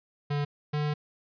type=tone pair in turn; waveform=square; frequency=145 / 148.9 Hz; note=D3 / D3; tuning=-22 / +24 cents; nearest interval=unison; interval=46 cents; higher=second; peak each=-27 dBFS; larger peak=neither; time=0.3-0.45 / 0.73-0.94 s; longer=second; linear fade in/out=10 ms; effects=resampled to 11025 Hz